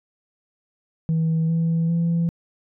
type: tone with pitch steps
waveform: sine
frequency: 161.7 / 165 / 168.37 Hz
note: E3 / E3 / E3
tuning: -33 / +2 / +37 cents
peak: -16 dBFS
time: 1.09-2.29 s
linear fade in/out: 0 ms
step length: 400 ms
effects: tanh soft clip ceiling -16 dBFS

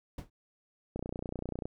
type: noise with exponential decay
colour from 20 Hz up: brown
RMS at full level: -34 dBFS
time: 0.18-0.3 s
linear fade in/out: 5 ms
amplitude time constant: 26 ms
type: click train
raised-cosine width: 2 ms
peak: -23 dBFS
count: 22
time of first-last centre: 0.96-1.655 s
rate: 30.2 Hz
effects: none

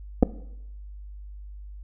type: clicks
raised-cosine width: 2 ms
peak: -4 dBFS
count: 2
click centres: 0.227 / 0.231 s
effects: noise-tail reverb RT60 0.8 s tail -17 dB re dry + added 50 Hz sine -38 dBFS peak until 1.83 s

